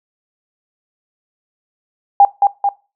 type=tone with echo; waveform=sine; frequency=804 Hz; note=G5; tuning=44 cents sharp; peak=-3 dBFS; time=2.2-2.25 s; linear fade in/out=2 ms; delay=220 ms; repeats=2; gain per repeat=-4 dB; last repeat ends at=2.69 s; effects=noise-tail reverb RT60 0.3 s tail -21 dB re dry